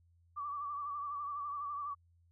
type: tone with vibrato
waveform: sine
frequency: 1157 Hz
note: D6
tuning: 26 cents flat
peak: -37 dBFS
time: 0.36-1.95 s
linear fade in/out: 20 ms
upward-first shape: sine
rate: 12 Hz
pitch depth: 55 cents each way
effects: added 85 Hz sine -65 dBFS peak until 2.31 s